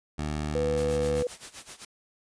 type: tone with pitch glide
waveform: 15% pulse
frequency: 75.4 to 74.19 Hz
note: D2 to D2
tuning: +46 to +18 cents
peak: -23 dBFS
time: 0.18-1.23 s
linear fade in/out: 10 ms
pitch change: -28 cents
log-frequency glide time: 0.56-1.1 s
type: tone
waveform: sine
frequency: 492.1 Hz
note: B4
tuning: 6 cents flat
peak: -25 dBFS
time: 0.55-1.27 s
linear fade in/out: 2 ms
type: noise with tremolo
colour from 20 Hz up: white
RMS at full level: -40 dBFS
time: 0.77-1.85 s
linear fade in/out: 5 ms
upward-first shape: sine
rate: 7.7 Hz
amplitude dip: 85%
effects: resampled to 22050 Hz